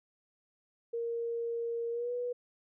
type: tone with pitch glide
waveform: sine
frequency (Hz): 466.2 to 488.5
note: A#4 to B4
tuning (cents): 0 to -19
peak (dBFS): -32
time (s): 0.93-2.33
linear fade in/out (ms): 10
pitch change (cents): +81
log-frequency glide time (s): 1.91-2.12
effects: none